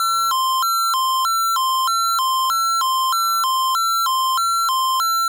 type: tone with vibrato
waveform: square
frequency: 1189 Hz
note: D6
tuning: 21 cents sharp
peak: -17 dBFS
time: 0-5.28 s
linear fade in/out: 2 ms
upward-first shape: square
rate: 1.6 Hz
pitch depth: 220 cents each way
effects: none

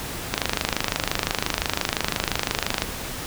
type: click train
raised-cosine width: 0.2 ms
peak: -3 dBFS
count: 65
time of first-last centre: 0.34-2.821 s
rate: 25.8 Hz
effects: pink hiss -32 dBFS RMS until 3.26 s

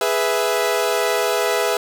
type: chord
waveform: sawtooth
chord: E major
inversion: first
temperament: equal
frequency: 415.3 / 493.9 / 659.3 Hz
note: G#4 / B4 / E5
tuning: 0 / 0 / 0 cents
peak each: -18 dBFS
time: 0.01-1.77 s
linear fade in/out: 2 ms
effects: none

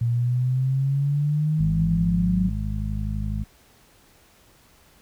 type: exponential sweep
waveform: sine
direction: up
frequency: 116.54 to 185 Hz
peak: -19 dBFS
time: 0.01-2.49 s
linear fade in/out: 5 ms
type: harmonic tone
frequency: 52 Hz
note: G#1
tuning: 3 cents sharp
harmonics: 1 / 2 / 3 / 4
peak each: -27 / -29 / -34 / -32 dBFS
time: 1.59-3.44 s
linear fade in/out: 10 ms
effects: pink hiss -56 dBFS RMS until 5.01 s

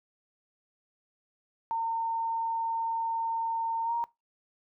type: tone with pitch glide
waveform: sine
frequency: 911 to 936.6 Hz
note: A#5 to A#5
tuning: -40 to +8 cents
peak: -27 dBFS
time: 1.71-4.04 s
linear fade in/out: 0 ms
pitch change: +48 cents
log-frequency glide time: 3.84-3.93 s
effects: noise-tail reverb RT60 0.2 s tail -21 dB re dry

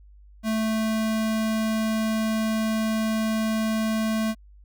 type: tone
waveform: square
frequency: 220 Hz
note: A3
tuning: in tune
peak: -23 dBFS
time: 0.43-4.35 s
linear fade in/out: 50 ms
effects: added 50 Hz sine -47 dBFS peak until 4.64 s

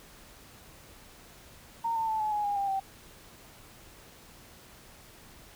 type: tone with pitch steps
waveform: sine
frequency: 920 / 897.9 / 876.4 / 855.4 / 834.9 / 814.9 / 795.4 / 776.3 Hz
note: A#5 / A5 / A5 / A5 / G#5 / G#5 / G5 / G5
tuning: -23 / +35 / -7 / -49 / +9 / -33 / +25 / -17 cents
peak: -27 dBFS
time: 1.84-2.8 s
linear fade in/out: 10 ms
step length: 120 ms
effects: pink hiss -53 dBFS RMS until 5.55 s

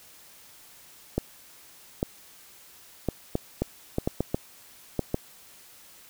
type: clicks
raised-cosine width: 2 ms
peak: -11 dBFS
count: 11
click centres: 1.18 / 2.029 / 3.087 / 3.354 / 3.62 / 3.984 / 4.075 / 4.206 / 4.345 / 4.993 / 5.144 s
effects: white hiss -52 dBFS RMS until 6.09 s

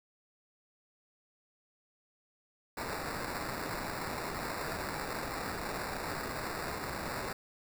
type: noise with sample-and-hold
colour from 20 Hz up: white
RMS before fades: -38 dBFS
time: 2.77-7.33 s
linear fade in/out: 5 ms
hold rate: 3150 Hz
effects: none

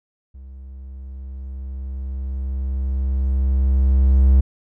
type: tone with level ramp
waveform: triangle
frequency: 66.1 Hz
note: C2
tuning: 18 cents sharp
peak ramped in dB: -34 to -7 dBFS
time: 0.34-4.41 s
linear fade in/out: 10 ms
effects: none

